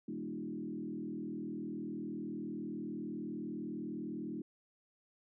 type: tone with frequency modulation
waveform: sine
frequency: 263.4 Hz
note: C4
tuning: 12 cents sharp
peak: -38 dBFS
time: 0.08-4.42 s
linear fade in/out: 5 ms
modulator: 39.9 Hz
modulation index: 2
effects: none